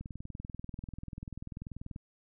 click train, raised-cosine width 5 ms, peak -29 dBFS, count 41, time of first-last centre 0.01-1.961 s, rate 20.5 Hz, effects none

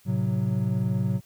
triangle chord, F# diminished, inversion first, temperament equal, 110 / 130.81 / 185 Hz, A2 / C3 / F#3, 0 / 0 / 0 cents, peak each -25 dBFS, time 0.05-1.21 s, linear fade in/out 50 ms, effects white hiss -59 dBFS RMS until 1.25 s

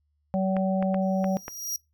harmonic tone, 190 Hz, F#3, 46 cents sharp, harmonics 1 / 3 / 4, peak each -24 / -28 / -32 dBFS, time 0.34-1.37 s, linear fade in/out 0 ms
clicks, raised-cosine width 0.5 ms, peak -19 dBFS, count 5, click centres 0.567 / 0.826 / 0.944 / 1.243 / 1.481 s
sawtooth tone with exponential growth, 5710 Hz, F8, 37 cents sharp, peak -24 dBFS, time 1.02-1.76 s, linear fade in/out 1 ms, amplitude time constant 160 ms
effects noise-tail reverb RT60 0.2 s tail -22 dB re dry + added 74 Hz sine -69 dBFS peak until 1.93 s

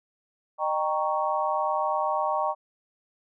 sine chord, Eb dominant seventh, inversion none, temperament equal with one note detuned, 611.9 / 784 / 932.3 / 1108.7 Hz, Eb5 / G5 / Bb5 / Db6, -29 / 0 / 0 / 0 cents, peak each -29 dBFS, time 0.58-2.55 s, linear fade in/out 50 ms, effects none

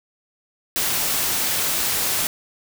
white noise, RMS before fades -22 dBFS, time 0.76-2.27 s, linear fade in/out 0 ms, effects none

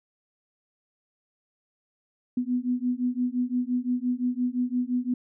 sine beating tone pair, 245.2 / 251 Hz, B3 / B3, -12 / +28 cents, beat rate 5.8 Hz, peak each -27 dBFS, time 2.37-5.14 s, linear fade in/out 5 ms, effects none

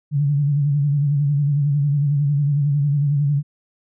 sine tone with vibrato, 143.9 Hz, D3, 35 cents flat, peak -15 dBFS, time 0.11-3.43 s, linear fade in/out 50 ms, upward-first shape sine, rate 11 Hz, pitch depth 63 cents each way, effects none

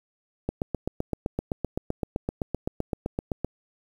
click train, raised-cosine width 2 ms, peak -13 dBFS, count 24, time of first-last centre 0.49-3.446 s, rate 7.78 Hz, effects 8-bit

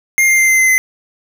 square tone with pitch steps, 2118 / 2103 / 2089 / 2074 / 2060 / 2046 Hz, C7 / C7 / C7 / C7 / C7 / C7, +21 / +8 / -3 / -16 / -28 / -39 cents, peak -9 dBFS, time 0.18-0.78 s, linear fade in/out 0 ms, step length 100 ms, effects 8-bit

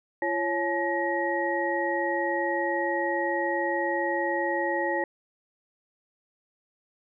sine tone cluster, 342.5 / 553 / 857 / 1890 Hz, F4 / C#5 / A5 / A#6, -34 / -4 / -46 / +23 cents, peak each -30 dBFS, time 0.22-5.04 s, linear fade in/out 2 ms, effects none

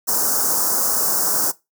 white band-stop noise, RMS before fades -19 dBFS, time 0.07-1.52 s, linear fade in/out 20 ms, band 1500 to 5200 Hz, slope 48 dB/octave, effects noise-tail reverb RT60 0.2 s tail -19 dB re dry + high-pass 200 Hz 12 dB/octave

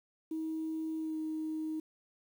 sine tone with pitch glide, 318.4 to 313.7 Hz, D#4 to D#4, +40 to +14 cents, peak -33 dBFS, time 0.31-1.8 s, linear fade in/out 5 ms, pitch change -26 cents, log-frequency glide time 0.98-1.17 s, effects tanh soft clip ceiling -29 dBFS + 10-bit

